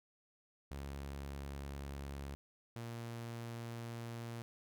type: tone pair in turn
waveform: sawtooth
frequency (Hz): 69.7 / 116.78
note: C#2 / A#2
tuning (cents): +10 / +4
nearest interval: major sixth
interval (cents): 894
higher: second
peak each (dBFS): -39 / -39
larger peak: neither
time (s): 0.71-2.35 / 2.76-4.42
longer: second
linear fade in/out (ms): 0
effects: none